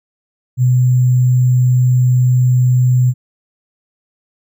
sine tone with sample-and-hold, 126 Hz, B2, 35 cents sharp, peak -8 dBFS, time 0.57-3.14 s, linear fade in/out 50 ms, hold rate 7350 Hz, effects none

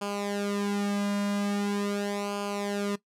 sawtooth tone with flanger, 202.8 Hz, G#3, 41 cents flat, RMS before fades -30 dBFS, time 0.01-2.96 s, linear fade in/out 10 ms, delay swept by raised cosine 0.52 to 2.32 ms, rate 0.42 Hz, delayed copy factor -0.8, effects noise-tail reverb RT60 0.1 s tail -18 dB re dry + low-pass 11000 Hz 12 dB/octave

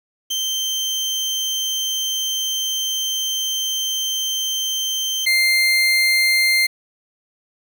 30% pulse tone pair in turn, 3124 / 2100 Hz, G7 / C7, -7 / +6 cents, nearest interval perfect fifth, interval 687 cents, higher first, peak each -17 / -11 dBFS, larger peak second, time 0.3-5.26 / 5.26-6.67 s, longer first, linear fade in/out 10 ms, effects 7-bit

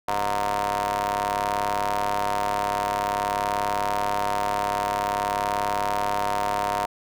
sawtooth ring-modulated tone, 100.5 Hz, G2, 44 cents sharp, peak -16 dBFS, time 0.08-6.86 s, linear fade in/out 5 ms, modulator 823 Hz, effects none

